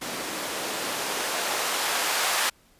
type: noise with band-pass filter sweep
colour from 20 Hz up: blue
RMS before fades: -28 dBFS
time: 0.01-2.5 s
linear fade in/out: 10 ms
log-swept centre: 260 to 910 Hz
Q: 0.82
effects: pink hiss -60 dBFS RMS until 2.79 s + resampled to 32000 Hz